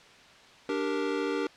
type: chord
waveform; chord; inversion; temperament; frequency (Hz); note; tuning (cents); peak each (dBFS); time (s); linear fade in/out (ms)
square; G minor; second; equal; 293.7 / 392 / 466.2; D4 / G4 / Bb4; 0 / 0 / 0; -33; 0.69-1.47; 2
effects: white hiss -53 dBFS RMS until 1.56 s + low-pass 4000 Hz 12 dB/octave